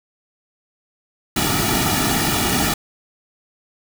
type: noise with comb filter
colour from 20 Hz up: pink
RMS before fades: -19 dBFS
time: 1.36-2.74 s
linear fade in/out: 5 ms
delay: 1.9 ms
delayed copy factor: -0.85
effects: none